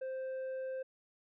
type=tone with tanh clipping; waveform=triangle; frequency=523.3 Hz; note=C5; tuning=in tune; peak=-38 dBFS; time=0.01-0.83 s; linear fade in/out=10 ms; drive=9 dB; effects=none